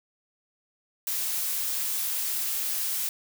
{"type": "noise", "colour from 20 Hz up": "blue", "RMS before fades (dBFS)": -29, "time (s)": [1.07, 3.09], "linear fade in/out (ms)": 2, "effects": []}